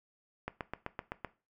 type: click train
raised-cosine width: 0.5 ms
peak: -21 dBFS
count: 7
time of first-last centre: 0.48-1.247 s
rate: 7.82 Hz
effects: noise-tail reverb RT60 0.3 s tail -17 dB re dry